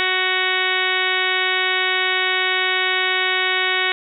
harmonic tone, 371.6 Hz, F#4, 7 cents sharp, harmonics 1 / 2 / 3 / 4 / 5 / 6 / 7 / 8 / 9 / 10, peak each -28 / -29 / -28 / -26 / -23 / -23 / -29 / -27 / -29 / -27 dBFS, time 0-3.92 s, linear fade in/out 0 ms, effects none

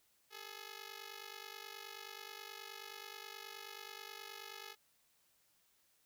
5% pulse ring-modulated tone, 424.5 Hz, G#4, 38 cents sharp, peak -34 dBFS, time 0.3-4.76 s, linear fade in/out 50 ms, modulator 24.7 Hz, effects white hiss -74 dBFS RMS until 6.05 s

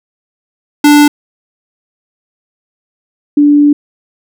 square / sine tone pair in turn, 293.7 / 291.7 Hz, D4 / D4, 0 / -12 cents, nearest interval unison, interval 12 cents, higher first, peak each -3 dBFS, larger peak neither, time 0.84-1.08 / 3.37-3.73 s, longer second, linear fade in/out 5 ms, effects none

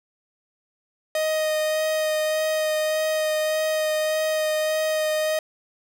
45% pulse tone with vibrato, 622.3 Hz, D#5, in tune, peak -21 dBFS, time 1.15-5.39 s, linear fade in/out 2 ms, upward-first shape sine, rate 1.7 Hz, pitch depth 12 cents each way, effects none

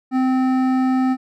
sine tone with hard clipping, 259 Hz, C4, 17 cents flat, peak -17 dBFS, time 0.11-1.17 s, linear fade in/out 50 ms, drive 12 dB, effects none

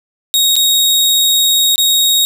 sawtooth tone with dropouts, 3763 Hz, A#7, 16 cents sharp, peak -6 dBFS, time 0.34-2.25 s, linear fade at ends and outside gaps 0 ms, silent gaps 0.556-0.564 / 1.758-1.78 s, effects none

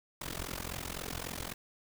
pink noise with amplitude modulation, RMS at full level -36 dBFS, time 0.21-1.54 s, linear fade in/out 5 ms, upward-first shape sine, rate 43.7 Hz, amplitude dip 95%, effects none

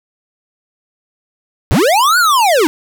square linear two-way sweep, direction up then down, 51.91 to 1497 to 280.3 Hz, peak -9 dBFS, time 1.71-2.67 s, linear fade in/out 0 ms, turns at 2.18 s, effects none

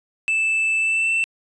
triangle tone with pitch glide, 2637 to 2674 Hz, E7 to E7, 0 to +24 cents, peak -16 dBFS, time 0.28-1.24 s, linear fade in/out 0 ms, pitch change +24 cents, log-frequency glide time 0.78-1.12 s, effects resampled to 22050 Hz

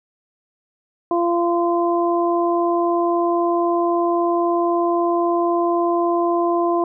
harmonic tone, 343.8 Hz, F4, 27 cents flat, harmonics 1 / 2 / 3, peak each -18 / -21 / -23 dBFS, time 1.11-6.84 s, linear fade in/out 2 ms, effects none

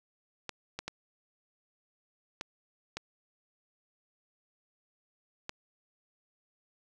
clicks, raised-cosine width 0.2 ms, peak -19 dBFS, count 6, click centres 0.493 / 0.79 / 0.88 / 2.411 / 2.97 / 5.494 s, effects none

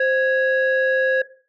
sine tone pair together, 523.2 / 1661.2 Hz, C5 / G#6, 0 / 0 cents, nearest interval octave + minor sixth, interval 2000 cents, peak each -17 dBFS, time 0-1.22 s, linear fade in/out 5 ms, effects noise-tail reverb RT60 0.4 s tail -17 dB re dry + tanh soft clip ceiling -12 dBFS

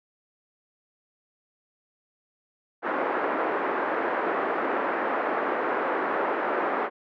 pink band-pass noise, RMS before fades -27 dBFS, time 2.82-6.9 s, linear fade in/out 50 ms, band 330 to 1700 Hz, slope 24 dB/octave, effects none

